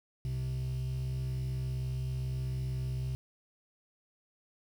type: tone pair together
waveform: triangle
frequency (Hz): 64.66 / 128.9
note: C2 / C3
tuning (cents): -20 / -26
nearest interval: octave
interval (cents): 1194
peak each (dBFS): -35 / -30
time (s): 0.25-3.15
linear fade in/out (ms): 0
effects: tanh soft clip ceiling -26 dBFS + 9-bit